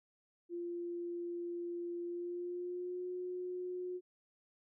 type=tone with pitch glide; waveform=sine; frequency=346.4 to 361.9 Hz; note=F4 to F#4; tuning=-14 to -38 cents; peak=-38 dBFS; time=0.49-4.01 s; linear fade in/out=50 ms; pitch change=+76 cents; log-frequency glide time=2.03-3.07 s; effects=none